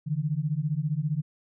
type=beating tone pair; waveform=sine; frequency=143.7 / 158.7 Hz; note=D3 / D#3; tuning=-37 / +35 cents; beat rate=15 Hz; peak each=-28 dBFS; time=0.06-1.22 s; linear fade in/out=20 ms; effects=none